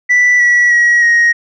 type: tone with pitch steps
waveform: sine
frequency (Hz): 1972 / 1940.4 / 1909.2 / 1878.6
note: B6 / B6 / A#6 / A#6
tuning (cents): -3 / -31 / +41 / +13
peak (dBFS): -4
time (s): 0.09-1.33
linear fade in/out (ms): 20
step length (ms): 310
effects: tanh soft clip ceiling -5 dBFS